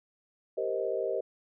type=chord; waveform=sine; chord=C minor seventh; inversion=second; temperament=equal with one note detuned; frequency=392 / 466.2 / 523.3 / 627.7 Hz; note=G4 / Bb4 / C5 / Eb5; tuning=0 / 0 / 0 / +15 cents; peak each=-34 dBFS; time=0.57-1.21 s; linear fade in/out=10 ms; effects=none